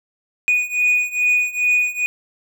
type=beating tone pair; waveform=triangle; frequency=2469 / 2471.4 Hz; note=D#7 / D#7; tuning=-14 / -12 cents; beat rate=2.4 Hz; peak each=-18 / -16 dBFS; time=0.48-2.06 s; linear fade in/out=0 ms; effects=none